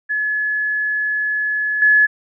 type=tone with level steps; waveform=sine; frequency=1706 Hz; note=G#6; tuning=46 cents sharp; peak=-17 / -9 dBFS; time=0.09-2.07 s; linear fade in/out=20 ms; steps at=1.82 s; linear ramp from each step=2 ms; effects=none